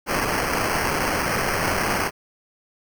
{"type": "noise with sample-and-hold", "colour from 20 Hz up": "violet", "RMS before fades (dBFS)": -23, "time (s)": [0.06, 2.11], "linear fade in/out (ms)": 50, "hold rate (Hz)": 3675, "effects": []}